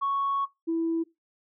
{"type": "tone pair in turn", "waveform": "sine", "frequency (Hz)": [1108.7, 329.6], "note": ["C#6", "E4"], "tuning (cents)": [0, 0], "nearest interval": "octave + major sixth", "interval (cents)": 2100, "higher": "first", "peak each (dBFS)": -23, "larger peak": "neither", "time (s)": [[0.01, 0.46], [0.67, 1.04]], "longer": "first", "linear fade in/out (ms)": 20, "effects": ["noise-tail reverb RT60 0.2 s tail -19 dB re dry", "tanh soft clip ceiling -20 dBFS"]}